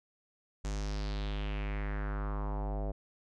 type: tone with low-pass filter sweep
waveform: square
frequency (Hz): 51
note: G#1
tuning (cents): -31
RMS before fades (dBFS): -35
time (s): 0.64-2.92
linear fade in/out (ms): 10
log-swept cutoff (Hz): 7200 to 620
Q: 3.1
effects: none